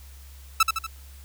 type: tone with echo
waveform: sawtooth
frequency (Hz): 1315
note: E6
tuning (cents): -5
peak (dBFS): -11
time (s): 0.6-0.63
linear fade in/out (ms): 5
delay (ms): 79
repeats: 3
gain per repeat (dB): -5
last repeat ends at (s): 0.867
effects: added 68 Hz sine -43 dBFS peak until 1.24 s + white hiss -53 dBFS RMS until 1.24 s